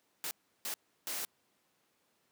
white noise bursts at uneven times, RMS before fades -38 dBFS, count 3, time 0.24-0.31 / 0.65-0.74 / 1.07-1.25 s, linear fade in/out 0 ms, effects pink hiss -74 dBFS RMS until 2.31 s + high-pass 200 Hz 12 dB/octave

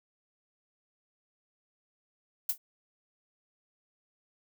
violet noise with exponential decay, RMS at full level -23 dBFS, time 2.49-2.58 s, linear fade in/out 5 ms, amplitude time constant 19 ms, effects none

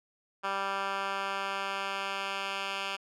10% pulse tone with band-pass filter sweep, 196 Hz, G3, in tune, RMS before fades -34 dBFS, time 0.43-2.97 s, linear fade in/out 20 ms, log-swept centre 1500 to 2500 Hz, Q 1.5, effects none

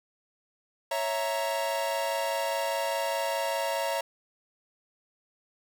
45% pulse chord, A# diminished, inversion first, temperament equal, 554.4 / 659.3 / 932.3 Hz, C#5 / E5 / A#5, 0 / 0 / 0 cents, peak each -32 dBFS, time 0.91-4.01 s, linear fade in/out 5 ms, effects none

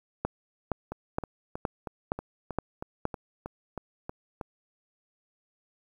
two click trains, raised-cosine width 1 ms, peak -21 / -13 dBFS, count 12 / 7, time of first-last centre 0.92-4.412 / 0.25-3.054 s, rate 3.15 / 2.14 Hz, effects 9-bit

